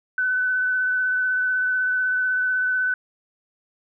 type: tone with vibrato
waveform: sine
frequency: 1506 Hz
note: F#6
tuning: 30 cents sharp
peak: -19 dBFS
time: 0.18-2.94 s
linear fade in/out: 2 ms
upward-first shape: triangle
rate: 16 Hz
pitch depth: 17 cents each way
effects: none